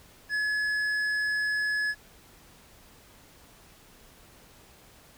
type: tone with hard clipping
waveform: triangle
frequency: 1700 Hz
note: G#6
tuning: 40 cents sharp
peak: -27 dBFS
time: 0.29-1.95 s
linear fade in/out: 50 ms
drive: 10 dB
effects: pink hiss -55 dBFS RMS until 5.17 s